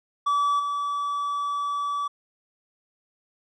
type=tone with level steps; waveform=triangle; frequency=1150 Hz; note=D6; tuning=37 cents flat; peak=-18 / -23 dBFS; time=0.26-2.08 s; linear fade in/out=10 ms; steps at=0.59 s; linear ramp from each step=10 ms; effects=resampled to 22050 Hz